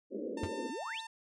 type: band-pass noise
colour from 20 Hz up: white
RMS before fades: -39 dBFS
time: 0.1-0.71 s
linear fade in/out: 50 ms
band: 210 to 550 Hz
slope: 96 dB/octave
type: tone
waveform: sawtooth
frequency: 899 Hz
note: A5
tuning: 37 cents sharp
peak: -39 dBFS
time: 0.37-1.07 s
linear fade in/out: 5 ms
type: tone with exponential decay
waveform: square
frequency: 92.5 Hz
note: F#2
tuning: in tune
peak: -31 dBFS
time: 0.43-0.52 s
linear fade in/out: 5 ms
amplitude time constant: 19 ms
type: exponential sweep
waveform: sine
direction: up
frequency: 214.6 to 4186 Hz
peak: -38 dBFS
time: 0.69-1.01 s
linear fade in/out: 10 ms
effects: resampled to 22050 Hz